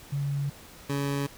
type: tone pair in turn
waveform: sine / 20% pulse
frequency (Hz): 141.3 / 140.74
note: C#3 / C#3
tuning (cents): +34 / +27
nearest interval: unison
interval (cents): 7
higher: first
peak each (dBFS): -26 / -22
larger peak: second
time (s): 0.12-0.5 / 0.89-1.27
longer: neither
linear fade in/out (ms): 10
effects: pink hiss -49 dBFS RMS until 1.37 s